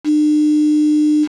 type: tone with quantisation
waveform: sine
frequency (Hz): 301.6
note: D4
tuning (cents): +46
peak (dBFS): -10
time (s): 0.04-1.28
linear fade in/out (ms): 50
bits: 5
effects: low-pass 6000 Hz 12 dB/octave